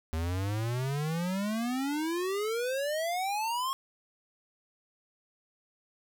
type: exponential sweep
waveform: square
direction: up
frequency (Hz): 78.3 to 1092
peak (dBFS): -30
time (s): 0.13-3.73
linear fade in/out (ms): 0
effects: none